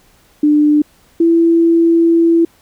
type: tone pair in turn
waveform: sine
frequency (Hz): 298 / 333.7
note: D4 / E4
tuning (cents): +25 / +21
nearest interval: major second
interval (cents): 196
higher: second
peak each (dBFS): -7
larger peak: neither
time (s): 0.43-0.82 / 1.2-2.45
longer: second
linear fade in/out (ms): 5
effects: pink hiss -51 dBFS RMS until 2.61 s